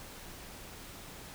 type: silence
effects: pink hiss -48 dBFS RMS until 1.34 s